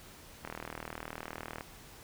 click train, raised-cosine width 0.5 ms, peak -24 dBFS, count 47, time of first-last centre 0.45-1.609 s, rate 39.7 Hz, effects pink hiss -53 dBFS RMS until 2.03 s

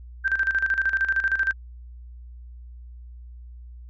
sine tone with tremolo, 1568 Hz, G6, in tune, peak -18 dBFS, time 0.24-1.53 s, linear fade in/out 20 ms, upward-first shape square, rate 13 Hz, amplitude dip 70%, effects added 60 Hz sine -39 dBFS peak until 3.89 s + resampled to 16000 Hz

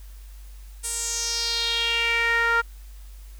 sawtooth tone with band-pass filter sweep, 464.9 Hz, A#4, 5 cents flat, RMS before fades -24 dBFS, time 0.83-2.62 s, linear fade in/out 20 ms, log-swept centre 9100 to 1400 Hz, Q 4, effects added 49 Hz sine -39 dBFS peak until 3.39 s + white hiss -55 dBFS RMS until 3.39 s

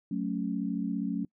sine chord, F# minor, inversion none, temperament equal, 185 / 220 / 277.2 Hz, F#3 / A3 / C#4, 0 / 0 / 0 cents, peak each -33 dBFS, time 0.11-1.25 s, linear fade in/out 5 ms, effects noise-tail reverb RT60 0.1 s tail -26 dB re dry

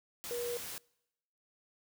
sine tone in noise, 479.9 Hz, B4, 50 cents flat, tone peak -35 dBFS, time 0.31-0.57 s, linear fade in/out 0 ms, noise white, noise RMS -43 dBFS, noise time 0.24-0.78 s, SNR +5 dB, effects noise-tail reverb RT60 0.9 s tail -26 dB re dry

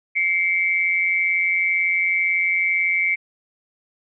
sine tone pair together, 2115 / 2293 Hz, C7 / D7, +18 / -42 cents, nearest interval minor second, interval 140 cents, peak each -20 dBFS, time 0.15-3.16 s, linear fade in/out 20 ms, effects none

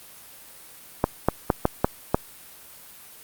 clicks, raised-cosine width 1 ms, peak -3 dBFS, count 6, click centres 1.041 / 1.286 / 1.502 / 1.654 / 1.845 / 2.145 s, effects white hiss -46 dBFS RMS until 3.23 s + Opus 32 kbps

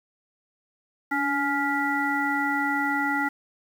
harmonic tone with a mistuned harmonic, 280 Hz, C#4, 18 cents sharp, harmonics 1 / 3 / 5 / 7, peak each -28 / -28 / -28 / -28 dBFS, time 1.11-3.29 s, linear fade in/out 10 ms, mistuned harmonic 1, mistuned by +38 cents, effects 8-bit

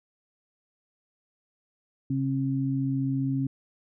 sine tone pair together, 135.1 / 269.9 Hz, C#3 / C#4, -44 / -46 cents, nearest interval octave, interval 1198 cents, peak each -27 dBFS, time 2.1-3.47 s, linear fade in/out 5 ms, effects none

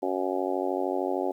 harmonic tone, 93.2 Hz, F#2, 13 cents sharp, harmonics 3 / 4 / 5 / 6 / 7 / 8 / 9, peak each -33 / -30 / -36 / -33 / -35 / -35 / -36 dBFS, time 0.02-1.32 s, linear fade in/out 10 ms, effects 10-bit

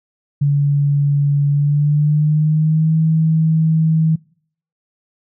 sine tone with pitch glide, 143.1 to 159.7 Hz, D3 to D#3, -45 to +45 cents, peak -11 dBFS, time 0.41-4.16 s, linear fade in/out 10 ms, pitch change +190 cents, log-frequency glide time 1.49-2.95 s, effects noise-tail reverb RT60 0.6 s tail -25 dB re dry

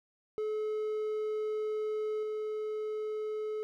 triangle tone with level steps, 429.3 Hz, A4, 43 cents flat, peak -29 / -31 dBFS, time 0.38-3.63 s, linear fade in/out 0 ms, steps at 2.23 s, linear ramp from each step 2 ms, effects none

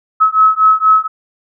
sine beating tone pair, 1286 / 1290.2 Hz, E6 / E6, -43 / -38 cents, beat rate 4.2 Hz, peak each -10 dBFS, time 0.2-1.08 s, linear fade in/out 20 ms, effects none

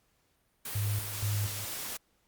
white noise, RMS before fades -38 dBFS, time 0.65-1.97 s, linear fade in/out 5 ms
sine tone with tremolo, 103 Hz, G#2, 14 cents flat, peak -28 dBFS, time 0.75-1.65 s, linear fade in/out 5 ms, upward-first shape square, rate 2.1 Hz, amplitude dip 75%
effects pink hiss -72 dBFS RMS until 2.27 s + Opus 48 kbps

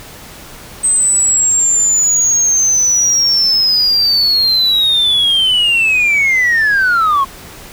sine linear sweep, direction down, 8270 to 1062 Hz, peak -7 dBFS, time 0.83-7.25 s, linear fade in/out 20 ms, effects tanh soft clip ceiling -7 dBFS + pink hiss -34 dBFS RMS until 7.72 s

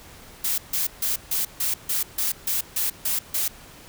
blue noise bursts, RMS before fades -24 dBFS, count 11, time 0.44-3.48 s, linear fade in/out 5 ms, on 140 ms, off 150 ms, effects pink hiss -46 dBFS RMS until 3.88 s

